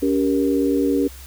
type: chord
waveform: sine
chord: G diminished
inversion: second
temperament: just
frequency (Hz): 282.2 / 392 / 470.4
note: Db4 / G4 / Bb4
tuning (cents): +31 / 0 / +16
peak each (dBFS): -18 / -22 / -23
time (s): 0.02-1.08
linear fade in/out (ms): 10
effects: added 66 Hz sine -38 dBFS peak until 1.26 s + white hiss -43 dBFS RMS until 1.26 s